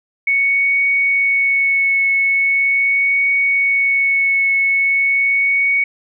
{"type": "tone with vibrato", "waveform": "sine", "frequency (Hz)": 2217, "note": "C#7", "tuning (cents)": 0, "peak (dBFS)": -12, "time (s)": [0.27, 5.84], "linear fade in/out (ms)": 5, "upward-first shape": "triangle", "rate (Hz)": 0.41, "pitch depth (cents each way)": 13, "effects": []}